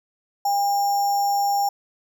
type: tone with sample-and-hold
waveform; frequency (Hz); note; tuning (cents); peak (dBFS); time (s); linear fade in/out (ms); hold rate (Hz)
sine; 805; G5; +46; -18; 0.45-1.69; 5; 6300
effects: none